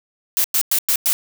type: noise bursts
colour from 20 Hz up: blue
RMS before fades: -17 dBFS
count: 5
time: 0.37-1.13 s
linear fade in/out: 0 ms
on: 72 ms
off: 100 ms
effects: none